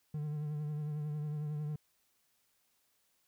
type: tone with vibrato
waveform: triangle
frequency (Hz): 150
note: D3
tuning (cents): +37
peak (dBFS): -33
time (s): 0.14-1.76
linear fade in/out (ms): 5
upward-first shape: triangle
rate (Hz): 11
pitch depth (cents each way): 43
effects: white hiss -75 dBFS RMS until 3.27 s